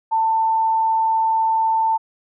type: tone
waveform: sine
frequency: 892 Hz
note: A5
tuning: 23 cents sharp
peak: -15 dBFS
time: 0.11-1.98 s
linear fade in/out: 20 ms
effects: none